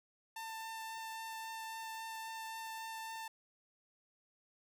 sawtooth tone with vibrato, 894 Hz, A5, 27 cents sharp, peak -39 dBFS, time 0.36-3.28 s, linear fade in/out 5 ms, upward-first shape triangle, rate 3.7 Hz, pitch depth 10 cents each way, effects none

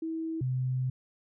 sine tone pair in turn, 323.7 / 128.46 Hz, E4 / C3, -31 / -31 cents, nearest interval octave + major third, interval 1600 cents, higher first, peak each -31 / -27 dBFS, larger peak second, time 0.02-0.41 / 0.41-0.9 s, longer second, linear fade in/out 5 ms, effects none

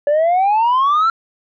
sine exponential sweep, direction up, 570 to 1369 Hz, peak -9 dBFS, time 0.07-1.1 s, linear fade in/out 2 ms, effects tanh soft clip ceiling -10 dBFS

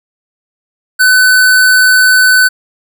square tone, 1507 Hz, F#6, 31 cents sharp, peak -5 dBFS, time 0.99-2.49 s, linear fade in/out 20 ms, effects none

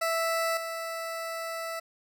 20% pulse tone with level steps, 659.3 Hz, E5, in tune, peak -21 / -28 dBFS, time 0.01-1.8 s, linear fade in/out 10 ms, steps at 0.57 s, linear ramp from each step 2 ms, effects none

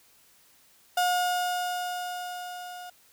35% pulse tone with level ramp, 718 Hz, F5, 48 cents sharp, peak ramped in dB -20 to -38 dBFS, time 0.97-2.9 s, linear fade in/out 5 ms, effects white hiss -60 dBFS RMS until 3.12 s

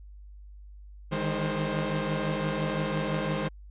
sawtooth tone cluster, 152.6 / 158.5 / 204.2 / 527 Hz, D#3 / D#3 / G#3 / C5, -33 / +32 / -29 / +12 cents, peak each -29 dBFS, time 1.11-3.49 s, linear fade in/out 20 ms, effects added 50 Hz sine -44 dBFS peak until 3.7 s + resampled to 8000 Hz

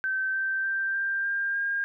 sine tone with pitch steps, 1545 / 1558.4 / 1572 / 1585.7 / 1599.5 / 1613.4 Hz, G6 / G6 / G6 / G6 / G6 / G6, -26 / -11 / +4 / +19 / +34 / +49 cents, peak -25 dBFS, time 0.04-1.84 s, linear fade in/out 0 ms, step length 300 ms, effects none

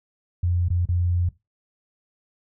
sine tone with dropouts, 87.9 Hz, F2, 12 cents sharp, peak -19 dBFS, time 0.43-1.29 s, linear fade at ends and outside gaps 5 ms, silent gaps 0.685-0.702 / 0.855-0.888 s, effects noise-tail reverb RT60 0.2 s tail -17 dB re dry

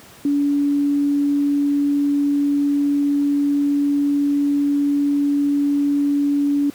sine tone, 285.9 Hz, D4, 46 cents flat, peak -15 dBFS, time 0.25-6.7 s, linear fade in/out 2 ms, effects pink hiss -44 dBFS RMS until 6.74 s + high-pass 100 Hz 12 dB/octave

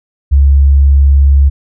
sine tone, 69.5 Hz, C#2, 5 cents sharp, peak -3 dBFS, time 0.31-1.5 s, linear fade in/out 20 ms, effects none

